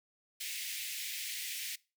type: high-pass noise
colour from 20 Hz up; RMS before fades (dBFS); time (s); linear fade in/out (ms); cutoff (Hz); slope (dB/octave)
pink; -40; 0.4-1.76; 10; 2000; 48
effects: noise-tail reverb RT60 0.3 s tail -22 dB re dry